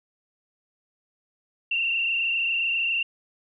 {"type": "tone with frequency modulation", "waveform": "sine", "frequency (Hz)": 2731, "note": "F7", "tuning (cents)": -39, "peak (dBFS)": -22, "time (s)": [1.71, 3.03], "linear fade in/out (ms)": 5, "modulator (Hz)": 27.4, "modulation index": 2.6, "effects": []}